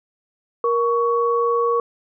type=tone pair together; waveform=sine; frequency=470.5 / 1119 Hz; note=A#4 / C#6; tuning=+16 / +16 cents; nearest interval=octave + minor third; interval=1500 cents; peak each=-18 / -20 dBFS; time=0.64-1.8 s; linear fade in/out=2 ms; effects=none